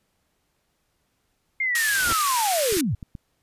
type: linear sweep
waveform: sine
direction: down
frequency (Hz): 2140 to 77.78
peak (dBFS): -21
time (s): 1.6-2.95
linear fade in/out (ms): 5
type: band-pass noise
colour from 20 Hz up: white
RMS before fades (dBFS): -27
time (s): 1.75-2.81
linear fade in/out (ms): 2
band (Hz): 1300 to 13000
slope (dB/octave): 24
type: noise with exponential growth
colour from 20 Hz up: pink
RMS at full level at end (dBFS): -26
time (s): 1.81-2.13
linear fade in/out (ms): 5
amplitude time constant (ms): 68
type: clicks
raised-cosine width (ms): 5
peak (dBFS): -24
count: 4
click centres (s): 2.725 / 2.769 / 3.028 / 3.152
effects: pink hiss -71 dBFS RMS until 3.42 s + resampled to 32000 Hz